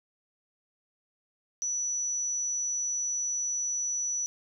sine tone, 5920 Hz, F#8, in tune, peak -28 dBFS, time 1.62-4.26 s, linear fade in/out 0 ms, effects none

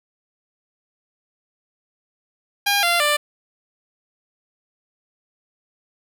10% pulse tone with pitch steps, 808 / 691.3 / 591.5 Hz, G#5 / F5 / D5, -48 / -18 / +12 cents, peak -8 dBFS, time 2.66-3.17 s, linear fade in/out 10 ms, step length 170 ms, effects none

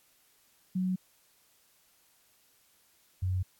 sine tone pair in turn, 185 / 92.5 Hz, F#3 / F#2, 0 / 0 cents, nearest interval octave, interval 1200 cents, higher first, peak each -27 dBFS, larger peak neither, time 0.75-0.96 / 3.22-3.43 s, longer neither, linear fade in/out 10 ms, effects white hiss -66 dBFS RMS until 3.59 s + AAC 64 kbps

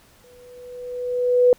sine tone with exponential growth, 493.9 Hz, B4, in tune, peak -9 dBFS, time 0.24-1.53 s, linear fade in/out 1 ms, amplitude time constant 280 ms, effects pink hiss -54 dBFS RMS until 1.58 s

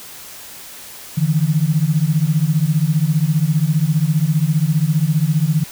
sine beating tone pair, 147.9 / 162.9 Hz, D3 / E3, +13 / -20 cents, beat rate 15 Hz, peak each -16 dBFS, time 1.17-5.64 s, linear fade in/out 10 ms, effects white hiss -36 dBFS RMS until 5.71 s

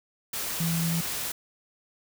sine tone in noise, 166.3 Hz, E3, 16 cents sharp, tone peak -25 dBFS, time 0.6-1.01 s, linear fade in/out 5 ms, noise white, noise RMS -32 dBFS, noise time 0.33-1.32 s, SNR +4 dB, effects none

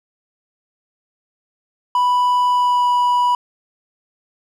triangle tone with pitch glide, 987.8 to 979.8 Hz, B5 to B5, 0 to -14 cents, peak -11 dBFS, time 1.95-3.35 s, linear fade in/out 2 ms, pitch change -14 cents, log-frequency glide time 2.5-2.88 s, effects none

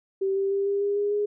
sine tone with pitch steps, 387.4 / 391.7 / 396 / 400.4 / 404.8 / 409.3 / 413.8 Hz, G4 / G4 / G4 / G4 / G#4 / G#4 / G#4, -20 / -1 / +18 / +37 / -44 / -25 / -6 cents, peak -22 dBFS, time 0.21-1.26 s, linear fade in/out 10 ms, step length 150 ms, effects none

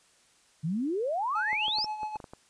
sine exponential sweep, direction up, 146.7 to 5588 Hz, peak -27 dBFS, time 0.63-1.86 s, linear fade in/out 20 ms
triangle tone with tremolo, 855 Hz, A5, 50 cents flat, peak -28 dBFS, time 1.35-2.17 s, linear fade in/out 5 ms, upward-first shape sine, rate 7.6 Hz, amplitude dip 60%
clicks, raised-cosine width 1 ms, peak -29 dBFS, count 9, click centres 1.53 / 1.682 / 1.785 / 1.844 / 2.032 / 2.158 / 2.202 / 2.242 / 2.335 s
effects white hiss -63 dBFS RMS until 2.49 s + resampled to 22050 Hz

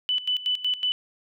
sine tone with tremolo, 2991 Hz, F#7, 18 cents sharp, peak -21 dBFS, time 0.09-0.92 s, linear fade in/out 0 ms, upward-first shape square, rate 5.4 Hz, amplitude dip 80%, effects none

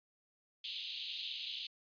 pink band-pass noise, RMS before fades -43 dBFS, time 0.64-1.67 s, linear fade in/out 5 ms, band 2900 to 4200 Hz, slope 48 dB/octave, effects resampled to 11025 Hz

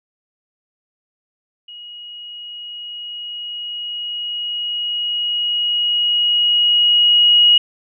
sine tone with level ramp, 2895 Hz, F#7, 38 cents flat, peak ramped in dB -33 to -7 dBFS, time 1.68-7.58 s, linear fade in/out 5 ms, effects none

